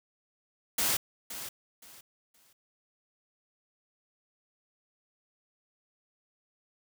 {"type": "noise with echo", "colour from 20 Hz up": "white", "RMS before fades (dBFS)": -28, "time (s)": [0.78, 0.97], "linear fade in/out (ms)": 5, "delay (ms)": 520, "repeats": 3, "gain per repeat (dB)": -12, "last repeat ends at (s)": 2.53, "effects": []}